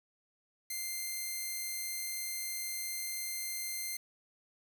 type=tone; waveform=5% pulse; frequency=2093 Hz; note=C7; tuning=in tune; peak=-26 dBFS; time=0.7-3.97 s; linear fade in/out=5 ms; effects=9-bit